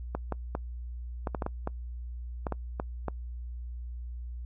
clicks, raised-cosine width 1 ms, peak -17 dBFS, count 12, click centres 0.15 / 0.323 / 0.551 / 1.272 / 1.348 / 1.422 / 1.464 / 1.674 / 2.468 / 2.523 / 2.799 / 3.083 s, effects noise-tail reverb RT60 0.1 s tail -26 dB re dry + added 60 Hz sine -36 dBFS peak until 4.45 s

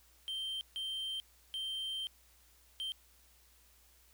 triangle tone bursts at uneven times, 3136 Hz, G7, in tune, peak -35 dBFS, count 4, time 0.28-0.61 / 0.76-1.2 / 1.54-2.07 / 2.8-2.92 s, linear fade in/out 0 ms, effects added 60 Hz sine -67 dBFS peak until 4.13 s + white hiss -66 dBFS RMS until 4.13 s

